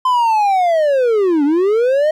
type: linear two-way sweep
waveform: triangle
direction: down then up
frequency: 1033 to 277.2 to 630 Hz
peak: -9 dBFS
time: 0.05-2.11 s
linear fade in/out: 5 ms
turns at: 1.44 s
effects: none